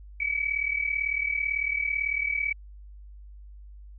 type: tone pair together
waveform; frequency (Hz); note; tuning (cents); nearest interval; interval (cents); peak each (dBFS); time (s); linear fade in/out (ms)
sine; 2262 / 2300; C#7 / D7; +34 / -37; unison; 29; -28; 0.2-2.53; 5
effects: added 50 Hz sine -43 dBFS peak until 3.98 s